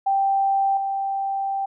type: tone with level steps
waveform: sine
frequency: 784 Hz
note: G5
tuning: in tune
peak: -17 / -22 dBFS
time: 0.06-1.66 s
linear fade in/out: 10 ms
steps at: 0.77 s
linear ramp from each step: 2 ms
effects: none